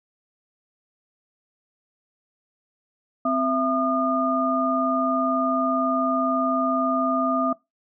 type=tone cluster; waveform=sine; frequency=259.1 / 665 / 1217 Hz; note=C4 / E5 / D#6; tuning=-17 / +15 / -39 cents; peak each=-24 dBFS; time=3.25-7.53 s; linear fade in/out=5 ms; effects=noise-tail reverb RT60 0.2 s tail -21 dB re dry